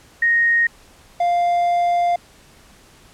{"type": "tone pair in turn", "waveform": ["sine", "triangle"], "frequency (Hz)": [1864.7, 698.5], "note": ["A#6", "F5"], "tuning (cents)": [0, 0], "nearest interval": "octave + perfect fourth", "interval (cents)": 1700, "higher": "first", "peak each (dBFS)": -13, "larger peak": "neither", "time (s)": [[0.22, 0.67], [1.2, 2.16]], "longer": "second", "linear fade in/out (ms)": 5, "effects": ["pink hiss -49 dBFS RMS until 3.13 s", "low-pass 11000 Hz 12 dB/octave"]}